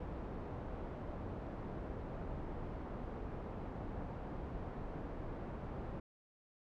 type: low-pass noise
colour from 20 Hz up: pink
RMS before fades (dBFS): -44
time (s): 0-6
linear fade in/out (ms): 5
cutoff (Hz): 840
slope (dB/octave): 12
effects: none